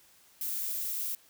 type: noise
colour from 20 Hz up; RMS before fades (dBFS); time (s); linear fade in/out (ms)
violet; -34; 0.41-1.15; 2
effects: white hiss -61 dBFS RMS until 1.29 s